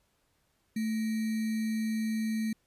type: tone with sample-and-hold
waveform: sine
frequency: 220 Hz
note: A3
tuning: in tune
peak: -28 dBFS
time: 0.76-2.53 s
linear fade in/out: 5 ms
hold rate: 2100 Hz
effects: pink hiss -73 dBFS RMS until 2.66 s + resampled to 32000 Hz